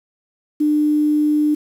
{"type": "tone with quantisation", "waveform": "sine", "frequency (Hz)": 300, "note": "D4", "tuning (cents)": 37, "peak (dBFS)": -13, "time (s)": [0.6, 1.55], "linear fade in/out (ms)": 10, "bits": 7, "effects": []}